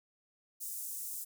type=high-pass noise; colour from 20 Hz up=pink; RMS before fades=-41 dBFS; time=0.6-1.25 s; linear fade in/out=20 ms; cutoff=7900 Hz; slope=24 dB/octave; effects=none